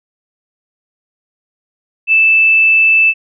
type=tone; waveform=sine; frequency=2637 Hz; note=E7; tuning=in tune; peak=-6 dBFS; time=2.07-3.14 s; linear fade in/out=50 ms; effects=none